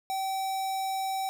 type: tone with notch filter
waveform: square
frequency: 770 Hz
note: G5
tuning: 31 cents flat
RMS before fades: -31 dBFS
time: 0.1-1.29 s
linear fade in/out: 0 ms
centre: 2000 Hz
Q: 1.8
effects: none